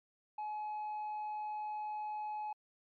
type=tone with tanh clipping; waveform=sine; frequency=848 Hz; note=G#5; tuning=36 cents sharp; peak=-38 dBFS; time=0.38-2.53 s; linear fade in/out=5 ms; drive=2 dB; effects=MP3 48 kbps